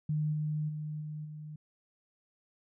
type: tone with level steps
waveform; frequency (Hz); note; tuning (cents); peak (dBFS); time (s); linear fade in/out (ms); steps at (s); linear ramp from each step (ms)
sine; 152.2; D#3; -38; -28 / -30 / -35 / -37 / -41; 0.09-1.56; 5; 0.32 / 0.68 / 1 / 1.24; 20
effects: none

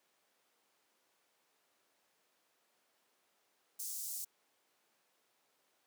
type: high-pass noise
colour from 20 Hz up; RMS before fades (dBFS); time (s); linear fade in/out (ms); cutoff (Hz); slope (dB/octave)
pink; -42; 3.79-4.25; 10; 6300; 24
effects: pink hiss -75 dBFS RMS until 5.86 s + high-pass 400 Hz 12 dB/octave

